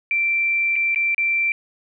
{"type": "tone with dropouts", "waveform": "sine", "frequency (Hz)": 2349, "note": "D7", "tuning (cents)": 0, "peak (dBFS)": -17, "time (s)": [0.11, 1.52], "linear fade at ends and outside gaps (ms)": 1, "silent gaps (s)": [[0.757, 0.762], [0.947, 0.959], [1.146, 1.18]], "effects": []}